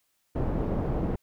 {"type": "low-pass noise", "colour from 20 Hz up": "pink", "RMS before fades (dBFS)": -28, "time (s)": [0.35, 1.16], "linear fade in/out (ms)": 10, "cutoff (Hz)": 560, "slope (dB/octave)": 12, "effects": ["white hiss -73 dBFS RMS until 1.22 s"]}